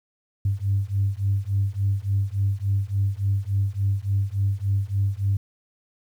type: beating tone pair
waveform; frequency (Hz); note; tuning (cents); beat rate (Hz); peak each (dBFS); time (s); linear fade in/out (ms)
sine; 97.3 / 100.8; G2 / G2; -12 / +49; 3.5; -23; 0.45-5.37; 5
effects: tanh soft clip ceiling -13 dBFS + 9-bit